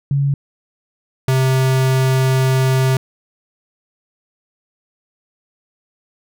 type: tone pair in turn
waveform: sine / square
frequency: 140.1 / 131.32 Hz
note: C#3 / C3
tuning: +19 / +7 cents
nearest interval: minor second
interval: 112 cents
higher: first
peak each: -13 dBFS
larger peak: neither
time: 0.11-0.34 / 1.28-2.97 s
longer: second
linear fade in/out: 2 ms
effects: none